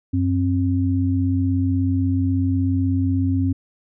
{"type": "tone pair together", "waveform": "sine", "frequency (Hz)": [94.32, 266.6], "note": ["F#2", "C4"], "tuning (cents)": [34, 33], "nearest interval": "octave + tritone", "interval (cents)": 1799, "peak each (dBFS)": [-19, -20], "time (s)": [0.13, 3.53], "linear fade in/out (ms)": 10, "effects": []}